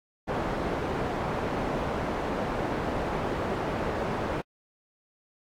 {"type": "low-pass noise", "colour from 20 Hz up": "white", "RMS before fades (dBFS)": -30, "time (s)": [0.27, 4.42], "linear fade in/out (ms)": 20, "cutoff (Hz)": 770, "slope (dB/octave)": 12, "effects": ["AAC 64 kbps"]}